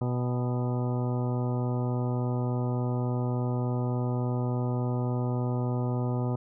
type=harmonic tone with a mistuned harmonic; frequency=123.47 Hz; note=B2; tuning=in tune; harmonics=1 / 2 / 3 / 4 / 5 / 6 / 7 / 8 / 10; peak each=-27 / -33 / -37 / -39 / -41 / -43 / -44 / -45 / -47 dBFS; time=0.01-6.36 s; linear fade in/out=5 ms; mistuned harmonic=6; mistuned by=+44 cents; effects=none

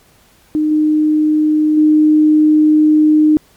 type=tone with level steps; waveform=sine; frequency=306.2 Hz; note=D#4; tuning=28 cents flat; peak=-11 / -9 / -6 dBFS; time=0.55-3.37 s; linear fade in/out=0 ms; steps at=0.71 / 1.77 s; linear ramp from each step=5 ms; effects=pink hiss -50 dBFS RMS until 3.56 s + MP3 96 kbps

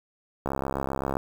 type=click train; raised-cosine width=1 ms; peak=-14 dBFS; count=49; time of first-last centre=0.46-1.169 s; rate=67.7 Hz; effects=7-bit

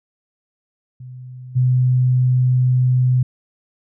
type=tone with level steps; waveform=sine; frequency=126.7 Hz; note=B2; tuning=45 cents sharp; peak=-32 / -12 dBFS; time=1-3.23 s; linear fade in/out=5 ms; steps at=1.55 s; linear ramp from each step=20 ms; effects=none

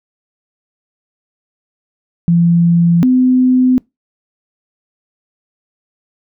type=tone pair in turn; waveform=sine; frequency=170.4 / 254.6 Hz; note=F3 / C4; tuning=-42 / -47 cents; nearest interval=perfect fifth; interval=695 cents; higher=second; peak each=-7 dBFS; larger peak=neither; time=2.28-3.03 / 3.03-3.78 s; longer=neither; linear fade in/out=0 ms; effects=noise-tail reverb RT60 0.2 s tail -25 dB re dry

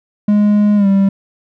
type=tone with pitch glide; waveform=triangle; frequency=207.7 to 196.04 Hz; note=G#3 to G3; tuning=0 to 0 cents; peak=-6 dBFS; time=0.28-1.09 s; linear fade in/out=5 ms; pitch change=-100 cents; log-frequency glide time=0.76-0.87 s; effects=none

